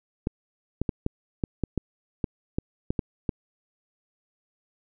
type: clicks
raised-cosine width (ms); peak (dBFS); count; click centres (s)
3; -12; 12; 0.271 / 0.816 / 0.892 / 1.064 / 1.438 / 1.637 / 1.777 / 2.242 / 2.585 / 2.905 / 2.992 / 3.292
effects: none